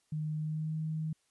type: tone with pitch glide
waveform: sine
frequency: 153.9 to 157.22 Hz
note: D#3 to D#3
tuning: -19 to +18 cents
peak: -32 dBFS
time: 0.12-1.13 s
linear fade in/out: 5 ms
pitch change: +37 cents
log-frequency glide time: 0.37-0.75 s
effects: white hiss -74 dBFS RMS until 1.3 s + resampled to 24000 Hz